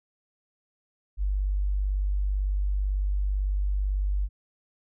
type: tone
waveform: sine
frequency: 49 Hz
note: G1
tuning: in tune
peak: -23 dBFS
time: 1.17-4.29 s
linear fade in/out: 50 ms
effects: none